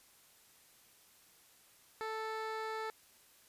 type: tone with low-pass filter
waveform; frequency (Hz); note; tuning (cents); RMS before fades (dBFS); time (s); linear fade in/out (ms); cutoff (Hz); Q
15% pulse; 440; A4; 0; -40; 2.01-2.9; 0; 3900; 0.65
effects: white hiss -64 dBFS RMS until 3.48 s + resampled to 32000 Hz

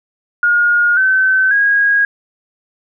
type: tone with pitch steps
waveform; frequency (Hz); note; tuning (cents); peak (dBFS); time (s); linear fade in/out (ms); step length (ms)
sine; 1429 / 1531.6 / 1641.5; F6 / G6 / G#6; +39 / -41 / -21; -9; 0.43-2.05; 2; 540
effects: none

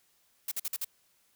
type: noise bursts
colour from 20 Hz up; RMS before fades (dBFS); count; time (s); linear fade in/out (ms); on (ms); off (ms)
blue; -33; 5; 0.48-0.847; 5; 35; 48
effects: white hiss -69 dBFS RMS until 1.35 s

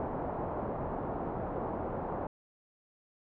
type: low-pass noise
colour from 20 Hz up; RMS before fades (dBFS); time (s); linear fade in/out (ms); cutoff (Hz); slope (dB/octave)
white; -36; 0-2.27; 2; 880; 24
effects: none

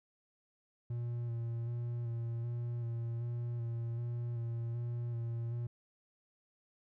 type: tone with vibrato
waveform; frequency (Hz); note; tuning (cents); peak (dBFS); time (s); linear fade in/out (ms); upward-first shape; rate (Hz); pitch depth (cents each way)
triangle; 117.9; A#2; +20; -33; 0.9-5.67; 5; square; 1.3; 20
effects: none

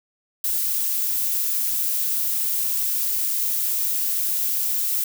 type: noise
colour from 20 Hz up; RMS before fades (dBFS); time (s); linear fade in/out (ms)
violet; -23; 0.44-5.04; 2
effects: none

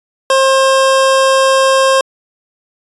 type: tone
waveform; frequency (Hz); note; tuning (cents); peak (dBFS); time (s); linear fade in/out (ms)
25% pulse; 533; C5; +32; -4; 0.3-2.01; 2
effects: resampled to 24000 Hz

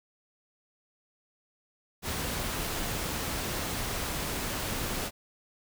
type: noise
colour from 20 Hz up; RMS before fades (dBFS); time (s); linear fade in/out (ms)
pink; -33; 2.02-5.11; 50
effects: none

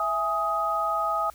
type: tone cluster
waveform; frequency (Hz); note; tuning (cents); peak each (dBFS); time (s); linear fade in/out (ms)
sine; 661 / 829 / 1254; E5 / G#5 / D#6; +5 / -3 / +13; -30 / -30 / -25; 0-1.3; 2
effects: added 58 Hz sine -53 dBFS peak until 1.34 s + white hiss -54 dBFS RMS until 1.34 s

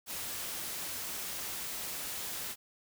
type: noise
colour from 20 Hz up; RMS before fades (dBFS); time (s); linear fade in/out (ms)
white; -39; 0.06-2.56; 50
effects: none

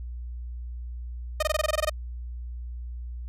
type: tone bursts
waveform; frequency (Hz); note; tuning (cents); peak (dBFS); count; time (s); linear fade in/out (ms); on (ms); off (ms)
sawtooth; 616; D#5; -17; -18; 11; 1.4-1.897; 5; 27; 20
effects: added 60 Hz sine -33 dBFS peak until 3.28 s + resampled to 32000 Hz

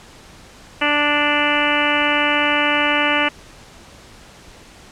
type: harmonic tone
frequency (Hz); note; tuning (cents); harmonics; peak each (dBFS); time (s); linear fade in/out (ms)
293.7; D4; 0; 1 / 2 / 3 / 4 / 5 / 6 / 7 / 8 / 9 / 10; -24 / -24 / -24 / -24 / -24 / -24 / -24 / -24 / -24 / -24; 0.81-3.29; 10
effects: pink hiss -43 dBFS RMS until 4.91 s + low-pass 8000 Hz 12 dB/octave

